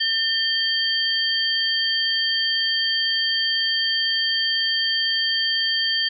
sine tone cluster, 1802 / 3169 / 4591 Hz, A6 / G7 / D8, +41 / +18 / -40 cents, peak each -25 / -22 / -24 dBFS, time 0-6.09 s, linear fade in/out 10 ms, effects none

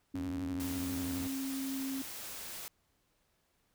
sine tone with pitch glide, 274.2 to 268.7 Hz, C#4 to C4, -19 to +46 cents, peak -35 dBFS, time 0.14-2.02 s, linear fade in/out 5 ms, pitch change -35 cents, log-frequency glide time 0.39-0.93 s
sawtooth tone with vibrato, 87.31 Hz, F2, in tune, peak -37 dBFS, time 0.15-1.27 s, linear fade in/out 0 ms, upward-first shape sine, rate 12 Hz, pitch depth 220 cents each way
white noise, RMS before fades -44 dBFS, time 0.6-2.68 s, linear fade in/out 0 ms
effects pink hiss -75 dBFS RMS until 3.74 s

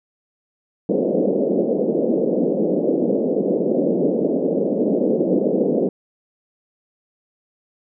white band-pass noise, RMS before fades -19 dBFS, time 0.89-5.89 s, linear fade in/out 2 ms, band 180 to 550 Hz, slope 48 dB/octave, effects none

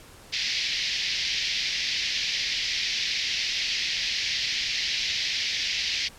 white band-pass noise, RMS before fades -28 dBFS, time 0.32-6.09 s, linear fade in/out 20 ms, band 1900 to 5400 Hz, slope 48 dB/octave, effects pink hiss -49 dBFS RMS until 6.18 s + low-pass 12000 Hz 12 dB/octave

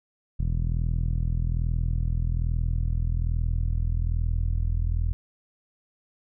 sawtooth tone with low-pass filter sweep, 41.2 Hz, E1, in tune, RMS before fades -25 dBFS, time 0.39-5.13 s, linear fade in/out 0 ms, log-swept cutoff 140 to 91 Hz, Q 1.8, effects none

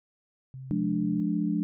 sine tone with vibrato, 130.81 Hz, C3, in tune, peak -38 dBFS, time 0.54-1.2 s, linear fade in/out 0 ms, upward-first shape triangle, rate 2.9 Hz, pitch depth 17 cents each way
sine chord, D diminished, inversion first, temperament just, 176.2 / 211.4 / 293.7 Hz, F3 / Ab3 / D4, +16 / +31 / 0 cents, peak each -29 dBFS, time 0.71-1.63 s, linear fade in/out 0 ms
effects none

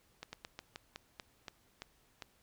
slowing click train, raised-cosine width 0.2 ms, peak -26 dBFS, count 10, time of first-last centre 0.23-2.222 s, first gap 100 ms, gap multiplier 1.19, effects pink hiss -70 dBFS RMS until 2.42 s

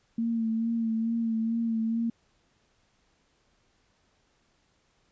sine tone with vibrato, 227.1 Hz, A#3, 45 cents flat, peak -25 dBFS, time 0.18-2.1 s, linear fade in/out 5 ms, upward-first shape sine, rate 2.3 Hz, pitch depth 32 cents each way, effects pink hiss -69 dBFS RMS until 5.11 s + resampled to 16000 Hz

